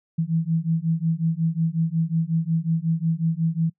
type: beating tone pair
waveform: sine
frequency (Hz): 160.9 / 166.4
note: E3 / E3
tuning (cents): -42 / +17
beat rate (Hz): 5.5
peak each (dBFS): -23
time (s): 0.18-3.7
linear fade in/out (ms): 10
effects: noise-tail reverb RT60 0.1 s tail -24 dB re dry